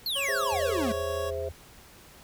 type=exponential sweep; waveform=square; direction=down; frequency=4435 to 207.7 Hz; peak=-28 dBFS; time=0.06-0.92 s; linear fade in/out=2 ms
type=tone; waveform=25% pulse; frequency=554.4 Hz; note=C#5; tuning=in tune; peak=-29 dBFS; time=0.15-1.31 s; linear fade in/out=20 ms
type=chord; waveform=sine; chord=Ab augmented; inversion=none; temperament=equal with one note detuned; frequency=409.8 / 523.3 / 659.3 Hz; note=Ab4 / C5 / E5; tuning=-23 / 0 / 0 cents; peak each=-35 / -33 / -37 dBFS; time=0.28-1.49 s; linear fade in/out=5 ms
type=tone with pitch glide; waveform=sine; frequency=82.41 to 81.89 Hz; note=E2 to E2; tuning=0 to -11 cents; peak=-37 dBFS; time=0.52-1.52 s; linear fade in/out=5 ms; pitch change=-11 cents; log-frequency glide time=0.85-1.11 s
effects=pink hiss -52 dBFS RMS until 2.23 s